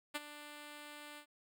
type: tone with ADSR envelope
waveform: 5% pulse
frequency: 295.4 Hz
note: D4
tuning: 10 cents sharp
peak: -24 dBFS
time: 0.14-1.26 s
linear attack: 17 ms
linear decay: 28 ms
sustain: -14 dB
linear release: 83 ms
effects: none